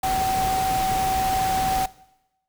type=tone in noise; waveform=sine; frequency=761 Hz; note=F#5; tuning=48 cents sharp; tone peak=-21 dBFS; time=0.03-1.86 s; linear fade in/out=5 ms; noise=pink; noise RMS=-29 dBFS; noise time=0.03-1.86 s; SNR=+5 dB; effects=noise-tail reverb RT60 0.9 s tail -20 dB re dry